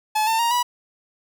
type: tone with pitch steps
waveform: 45% pulse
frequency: 860 / 897 / 935.7 / 976 Hz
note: A5 / A5 / A#5 / B5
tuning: -40 / +33 / +6 / -21 cents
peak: -18 dBFS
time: 0.15-0.63 s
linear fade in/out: 10 ms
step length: 120 ms
effects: none